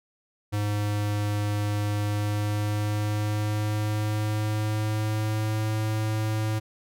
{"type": "tone with pitch glide", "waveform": "square", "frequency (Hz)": [103.83, 108.61], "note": ["G#2", "A2"], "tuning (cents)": [0, -22], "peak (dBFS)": -25, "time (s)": [0.52, 6.6], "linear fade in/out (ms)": 20, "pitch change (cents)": 78, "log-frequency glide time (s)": [2.04, 5.73], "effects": []}